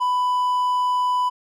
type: tone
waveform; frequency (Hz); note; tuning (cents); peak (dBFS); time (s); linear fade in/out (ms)
triangle; 995; B5; +13; -16; 0-1.3; 20
effects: none